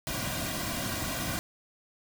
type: noise with comb filter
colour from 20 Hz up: pink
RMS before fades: -33 dBFS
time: 0.07-1.39 s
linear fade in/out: 0 ms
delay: 2.3 ms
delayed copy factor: -0.75
effects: none